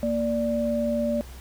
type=tone pair together; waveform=sine; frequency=232.3 / 586 Hz; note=A#3 / D5; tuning=-6 / -4 cents; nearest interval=octave + major third; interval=1602 cents; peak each=-25 dBFS; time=0.03-1.21 s; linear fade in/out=0 ms; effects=added 63 Hz sine -40 dBFS peak until 1.4 s + pink hiss -48 dBFS RMS until 1.4 s